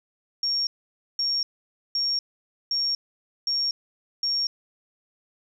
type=tone bursts; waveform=sine; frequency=5540 Hz; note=F8; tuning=15 cents flat; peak=-22 dBFS; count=6; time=0.43-4.47 s; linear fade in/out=2 ms; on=240 ms; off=520 ms; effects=9-bit